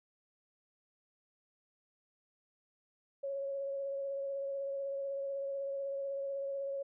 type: tone with vibrato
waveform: sine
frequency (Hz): 552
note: C#5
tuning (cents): -7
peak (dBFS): -35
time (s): 3.23-6.83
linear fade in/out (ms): 10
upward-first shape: sine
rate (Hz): 16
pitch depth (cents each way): 17
effects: none